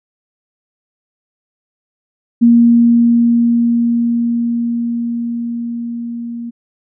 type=tone with level ramp; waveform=sine; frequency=235.2 Hz; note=A#3; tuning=16 cents sharp; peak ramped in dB=-4 to -22 dBFS; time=2.41-6.51 s; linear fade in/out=20 ms; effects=none